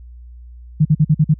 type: tone bursts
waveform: sine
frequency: 153.1 Hz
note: D#3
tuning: 28 cents flat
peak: -8 dBFS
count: 6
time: 0.8-1.342 s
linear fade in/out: 10 ms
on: 52 ms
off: 46 ms
effects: added 60 Hz sine -35 dBFS peak until 1.39 s